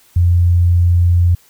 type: tone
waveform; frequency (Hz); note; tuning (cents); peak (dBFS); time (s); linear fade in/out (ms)
sine; 87.31; F2; 0; -8; 0.16-1.35; 5
effects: white hiss -50 dBFS RMS until 1.49 s